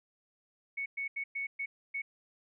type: tone bursts at uneven times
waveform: sine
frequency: 2217 Hz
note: C#7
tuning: in tune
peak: -33 dBFS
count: 6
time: 0.77-0.86 / 0.97-1.08 / 1.16-1.24 / 1.35-1.47 / 1.59-1.66 / 1.94-2.02 s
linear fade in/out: 10 ms
effects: none